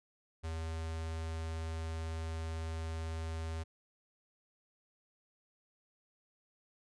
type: tone with notch filter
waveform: square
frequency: 81 Hz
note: E2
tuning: 30 cents flat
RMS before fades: -39 dBFS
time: 0.43-3.64 s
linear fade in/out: 20 ms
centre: 210 Hz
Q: 1.9
effects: resampled to 22050 Hz